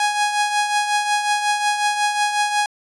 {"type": "tone with tremolo", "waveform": "sawtooth", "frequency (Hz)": 830.6, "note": "G#5", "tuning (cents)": 0, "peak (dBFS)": -11, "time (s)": [0, 2.66], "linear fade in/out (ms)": 2, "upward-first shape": "triangle", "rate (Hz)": 5.5, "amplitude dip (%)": 60, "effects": ["resampled to 24000 Hz"]}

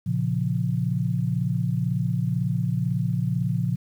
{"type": "chord", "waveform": "sine", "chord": "Bb minor", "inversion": "none", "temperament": "equal", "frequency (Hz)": [116.54, 138.59, 174.61], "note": ["Bb2", "Db3", "F3"], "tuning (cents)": [0, 0, 0], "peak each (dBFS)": -26, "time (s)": [0.06, 3.76], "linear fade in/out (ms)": 10, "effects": ["9-bit"]}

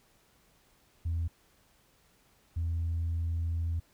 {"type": "tone pair in turn", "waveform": "sine", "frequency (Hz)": [83.3, 83.3], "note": ["E2", "E2"], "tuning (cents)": [19, 19], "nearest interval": "unison", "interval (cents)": 0, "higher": "neither", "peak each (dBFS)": -27, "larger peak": "neither", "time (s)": [[1.05, 1.28], [2.56, 3.8]], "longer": "second", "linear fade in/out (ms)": 10, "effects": ["tanh soft clip ceiling -26 dBFS", "pink hiss -66 dBFS RMS until 3.93 s"]}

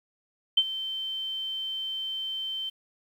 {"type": "tone with ADSR envelope", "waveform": "sine", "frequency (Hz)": 3100, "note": "G7", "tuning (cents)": -20, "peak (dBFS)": -15, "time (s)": [0.57, 2.7], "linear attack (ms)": 7, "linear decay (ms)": 51, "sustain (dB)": -15, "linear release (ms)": 13, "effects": ["9-bit"]}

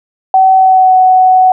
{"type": "tone with pitch glide", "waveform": "sine", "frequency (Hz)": [760, 744.8], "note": ["F#5", "F#5"], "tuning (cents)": [46, 11], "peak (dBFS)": -3, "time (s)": [0.34, 1.52], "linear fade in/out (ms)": 2, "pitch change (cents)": -35, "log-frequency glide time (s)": [0.55, 0.97], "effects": []}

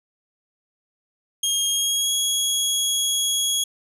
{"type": "tone with pitch glide", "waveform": "20% pulse", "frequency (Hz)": [3245, 3323], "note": ["G#7", "G#7"], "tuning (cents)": [-41, 0], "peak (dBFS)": -14, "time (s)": [1.43, 3.64], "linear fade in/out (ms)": 5, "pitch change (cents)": 41, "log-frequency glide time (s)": [1.69, 2.12], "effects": []}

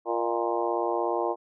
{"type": "harmonic tone with a mistuned harmonic", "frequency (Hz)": 116.54, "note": "A#2", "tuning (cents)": 0, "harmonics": [3, 4, 5, 6, 7, 8, 9], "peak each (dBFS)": [-30, -31, -32, -33, -33, -34, -35], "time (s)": [0.05, 1.36], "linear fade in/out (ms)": 50, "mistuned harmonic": 5, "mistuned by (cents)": 56, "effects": []}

